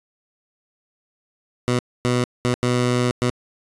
15% pulse tone bursts at uneven times, 123.47 Hz, B2, in tune, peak -11 dBFS, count 5, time 1.68-1.79 / 2.05-2.24 / 2.45-2.54 / 2.63-3.11 / 3.22-3.3 s, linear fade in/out 0 ms, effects resampled to 22050 Hz

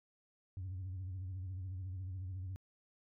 sine tone with vibrato, 93 Hz, F#2, 9 cents sharp, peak -38 dBFS, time 0.57-2.56 s, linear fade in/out 0 ms, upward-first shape sine, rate 14 Hz, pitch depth 81 cents each way, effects tanh soft clip ceiling -38 dBFS

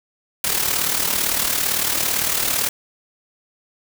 white noise with amplitude modulation, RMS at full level -18 dBFS, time 0.44-2.69 s, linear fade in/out 2 ms, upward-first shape sine, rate 37.8 Hz, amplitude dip 60%, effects none

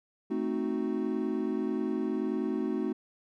triangle chord, A diminished seventh, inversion none, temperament equal, 220 / 261.6 / 311.1 / 370 Hz, A3 / C4 / Eb4 / Gb4, 0 / 0 / 0 / 0 cents, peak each -32 dBFS, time 0.3-2.93 s, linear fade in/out 10 ms, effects none

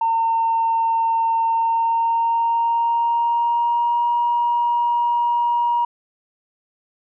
sine tone with pitch glide, 910 to 951.9 Hz, A#5 to A#5, -42 to +36 cents, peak -15 dBFS, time 0.01-5.85 s, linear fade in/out 5 ms, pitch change +78 cents, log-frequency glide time 1.45-4.12 s, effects tanh soft clip ceiling -11 dBFS

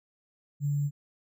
sine tone with sample-and-hold, 144.2 Hz, D3, 31 cents flat, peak -25 dBFS, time 0.6-0.91 s, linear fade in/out 50 ms, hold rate 7350 Hz, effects none

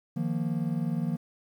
triangle chord, Eb suspended second, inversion none, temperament just, 155.56 / 175.01 / 233.3 Hz, Eb3 / F3 / Bb3, 0 / +4 / +2 cents, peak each -29 / -29 / -30 dBFS, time 0.16-1.17 s, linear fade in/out 10 ms, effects 10-bit

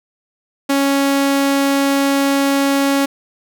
sawtooth tone, 277.2 Hz, C#4, in tune, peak -9 dBFS, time 0.69-3.06 s, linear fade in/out 10 ms, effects none

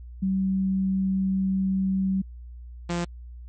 sine / sawtooth tone pair in turn, 191 / 172.94 Hz, G3 / F3, -45 / -17 cents, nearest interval major second, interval 172 cents, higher first, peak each -21 dBFS, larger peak neither, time 0.22-2.22 / 2.89-3.05 s, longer first, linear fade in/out 10 ms, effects added 60 Hz sine -38 dBFS peak until 3.48 s + MP3 32 kbps

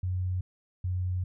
sine tone pair in turn, 91.6 / 91.13 Hz, F#2 / F#2, -17 / -26 cents, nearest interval unison, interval 9 cents, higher first, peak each -27 dBFS, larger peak neither, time 0.03-0.41 / 0.84-1.24 s, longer second, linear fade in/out 5 ms, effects none

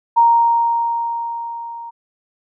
sine tone with level ramp, 932.3 Hz, A#5, in tune, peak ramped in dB -7 to -29 dBFS, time 0.16-1.91 s, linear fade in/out 20 ms, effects none

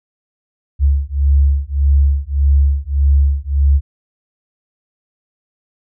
sine beating tone pair, 69.3 / 71 Hz, C#2 / C#2, 0 / +42 cents, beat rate 1.7 Hz, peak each -13 dBFS, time 0.79-3.81 s, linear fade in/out 50 ms, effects none

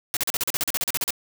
white noise bursts, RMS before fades -24 dBFS, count 15, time 0.14-1.106 s, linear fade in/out 0 ms, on 28 ms, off 39 ms, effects none

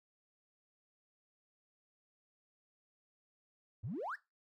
triangle exponential sweep, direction up, 90 to 1927 Hz, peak -34 dBFS, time 3.83-4.16 s, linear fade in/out 20 ms, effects noise-tail reverb RT60 0.2 s tail -19 dB re dry + tanh soft clip ceiling -36 dBFS

